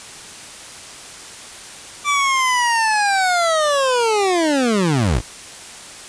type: linear sweep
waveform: 25% pulse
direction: down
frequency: 1174.7 to 42.82 Hz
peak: -11 dBFS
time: 2.04-5.22 s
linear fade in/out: 50 ms
effects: white hiss -36 dBFS RMS until 6.08 s + resampled to 22050 Hz